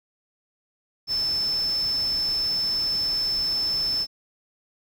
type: tone in noise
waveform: sine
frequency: 5274 Hz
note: E8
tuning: in tune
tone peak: -22 dBFS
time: 1.07-4.07 s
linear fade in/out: 50 ms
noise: pink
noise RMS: -40 dBFS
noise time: 1.07-4.07 s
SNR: +15 dB
effects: none